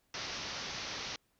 white low-pass noise, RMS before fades -41 dBFS, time 0.14-1.16 s, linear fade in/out 2 ms, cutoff 6100 Hz, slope 96 dB/octave, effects pink hiss -75 dBFS RMS until 1.39 s

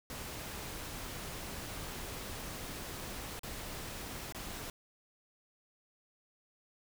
pink noise with dropouts, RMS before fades -43 dBFS, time 0.1-4.7 s, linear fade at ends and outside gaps 1 ms, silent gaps 3.393-3.433 / 4.324-4.347 s, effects none

